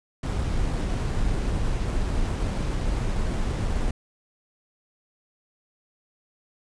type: noise with sample-and-hold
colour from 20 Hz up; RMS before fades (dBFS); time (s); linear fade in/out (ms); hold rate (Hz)
brown; -25; 0.23-3.91; 5; 8820
effects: resampled to 22050 Hz